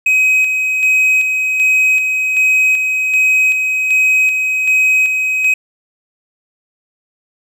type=tone with tremolo; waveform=triangle; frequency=2530 Hz; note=D#7; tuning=28 cents sharp; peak=-7 dBFS; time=0.06-5.54 s; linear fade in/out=5 ms; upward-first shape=square; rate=1.3 Hz; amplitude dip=40%; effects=none